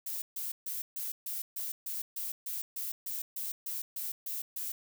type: noise bursts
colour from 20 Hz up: violet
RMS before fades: -37 dBFS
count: 16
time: 0.06-4.72 s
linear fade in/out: 5 ms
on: 160 ms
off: 140 ms
effects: none